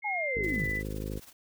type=tone with pitch glide; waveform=sine; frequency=2149 to 1993.5 Hz; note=C7 to B6; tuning=+46 to +16 cents; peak=-30 dBFS; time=0.02-0.83 s; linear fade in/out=50 ms; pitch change=-130 cents; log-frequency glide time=0.13-0.63 s
type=linear sweep; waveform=sine; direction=down; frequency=860 to 65.41 Hz; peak=-32 dBFS; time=0.04-0.7 s; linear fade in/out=10 ms
type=harmonic tone; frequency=52.1 Hz; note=G#1; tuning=6 cents sharp; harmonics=1 / 2 / 3 / 4 / 5 / 6 / 7 / 8 / 9 / 10; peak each=-37 / -40 / -42 / -43 / -44 / -45 / -45 / -46 / -47 / -47 dBFS; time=0.35-1.2 s; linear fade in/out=20 ms
type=noise with tremolo; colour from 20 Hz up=white; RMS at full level=-49 dBFS; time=0.43-1.33 s; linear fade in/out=10 ms; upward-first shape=sine; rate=19 Hz; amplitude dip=70%
effects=none